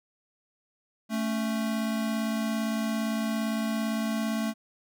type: tone pair together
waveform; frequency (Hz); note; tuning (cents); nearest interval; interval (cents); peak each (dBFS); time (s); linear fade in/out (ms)
square; 220.7 / 278.3; A3 / C#4; +5 / +7; major third; 402; -28 / -36; 1.09-4.54; 50
effects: none